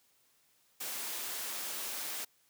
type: high-pass noise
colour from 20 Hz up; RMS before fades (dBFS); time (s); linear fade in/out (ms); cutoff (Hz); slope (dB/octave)
white; -39; 0.8-2.25; 10; 280; 12
effects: white hiss -70 dBFS RMS until 2.49 s + high-pass 60 Hz 12 dB/octave